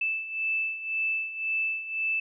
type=beating tone pair; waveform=sine; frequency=2634 / 2635.9 Hz; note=E7 / E7; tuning=-2 / -1 cents; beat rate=1.9 Hz; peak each=-33 / -28 dBFS; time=0.01-2.2 s; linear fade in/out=5 ms; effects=none